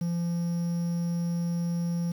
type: tone with quantisation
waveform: triangle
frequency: 171 Hz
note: F3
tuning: 36 cents flat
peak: -24 dBFS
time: 0.01-2.12 s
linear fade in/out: 5 ms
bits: 8
effects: none